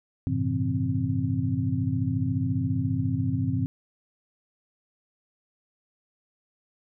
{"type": "tone cluster", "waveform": "sine", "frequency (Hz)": [97.9, 112.2, 132.7, 166.4, 262.6], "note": ["G2", "A2", "C3", "E3", "C4"], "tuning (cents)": [-2, 34, 25, 17, 6], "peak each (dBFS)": [-30, -29, -30, -32, -29], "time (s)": [0.27, 3.66], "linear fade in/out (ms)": 0, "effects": []}